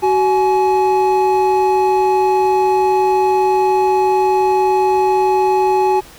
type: tone pair together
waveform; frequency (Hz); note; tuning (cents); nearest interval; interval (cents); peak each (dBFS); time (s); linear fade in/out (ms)
triangle; 376 / 844; F#4 / G#5; +28 / +28; octave + major second; 1400; -12; 0.02-6.01; 20
effects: pink hiss -40 dBFS RMS until 6.18 s